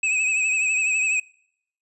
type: tone with vibrato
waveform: square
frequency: 2561 Hz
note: D#7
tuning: 49 cents sharp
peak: -20 dBFS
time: 0.03-1.2 s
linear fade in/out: 5 ms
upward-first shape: triangle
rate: 12 Hz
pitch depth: 59 cents each way
effects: noise-tail reverb RT60 0.7 s tail -25 dB re dry + resampled to 24000 Hz